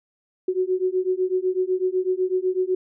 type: beating tone pair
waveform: sine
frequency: 366.3 / 374.3 Hz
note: F#4 / F#4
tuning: -17 / +20 cents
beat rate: 8 Hz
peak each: -23 dBFS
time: 0.48-2.75 s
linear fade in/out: 5 ms
effects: none